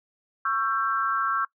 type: tone cluster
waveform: sine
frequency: 1108 / 1342 / 1581 Hz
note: C#6 / E6 / G6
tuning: -1 / +31 / +14 cents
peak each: -27 / -25 / -31 dBFS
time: 0.45-1.45 s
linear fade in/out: 5 ms
effects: noise-tail reverb RT60 0.1 s tail -21 dB re dry